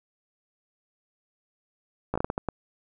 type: slowing click train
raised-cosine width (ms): 1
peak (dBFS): -13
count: 8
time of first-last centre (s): 2.14-2.487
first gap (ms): 15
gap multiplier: 1.39
effects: none